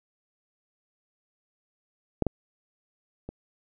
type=clicks; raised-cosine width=2 ms; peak=-9 / -11 / -23 dBFS; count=3; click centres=2.223 / 2.267 / 3.29 s; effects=none